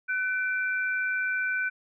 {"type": "tone pair together", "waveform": "sine", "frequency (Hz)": [1507.3, 2349], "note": ["F#6", "D7"], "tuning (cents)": [32, 0], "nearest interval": "minor sixth", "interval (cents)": 768, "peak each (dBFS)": [-26, -33], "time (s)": [0.08, 1.7], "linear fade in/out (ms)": 20, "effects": []}